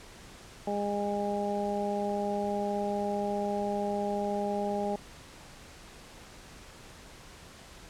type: harmonic tone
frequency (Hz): 203.9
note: G#3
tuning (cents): -32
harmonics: 1 / 2 / 3 / 4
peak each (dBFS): -34 / -34 / -34 / -34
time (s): 0.67-4.96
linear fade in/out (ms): 5
effects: pink hiss -50 dBFS RMS until 7.89 s + low-pass 9000 Hz 12 dB/octave